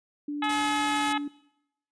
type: tone with pitch glide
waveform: sine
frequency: 292.3 to 288.9 Hz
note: D4 to D4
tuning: -8 to -28 cents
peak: -29 dBFS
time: 0.28-1.28 s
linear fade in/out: 5 ms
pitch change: -20 cents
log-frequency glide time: 0.84-1.15 s
type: harmonic tone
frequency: 425.9 Hz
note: G#4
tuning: 44 cents sharp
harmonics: 2 / 3 / 4 / 5 / 6 / 7 / 8 / 9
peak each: -28 / -32 / -34 / -36 / -38 / -39 / -40 / -41 dBFS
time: 0.42-1.18 s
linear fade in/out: 5 ms
type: noise with exponential decay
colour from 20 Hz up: white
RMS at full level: -42 dBFS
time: 0.44-0.57 s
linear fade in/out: 0 ms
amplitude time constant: 27 ms
type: noise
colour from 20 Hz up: white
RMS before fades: -36 dBFS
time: 0.49-1.13 s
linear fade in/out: 5 ms
effects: noise-tail reverb RT60 0.8 s tail -21 dB re dry + resampled to 22050 Hz